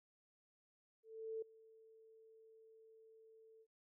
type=tone with ADSR envelope; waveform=sine; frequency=444.4 Hz; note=A4; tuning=17 cents sharp; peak=-40 dBFS; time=1.03-3.67 s; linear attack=390 ms; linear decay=5 ms; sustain=-22 dB; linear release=59 ms; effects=none